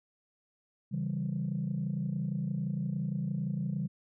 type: chord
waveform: sine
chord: C# diminished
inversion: none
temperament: equal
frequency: 138.59 / 164.81 / 196 Hz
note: C#3 / E3 / G3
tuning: 0 / 0 / 0 cents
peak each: -34 dBFS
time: 0.91-3.88 s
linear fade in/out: 20 ms
effects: tanh soft clip ceiling -24 dBFS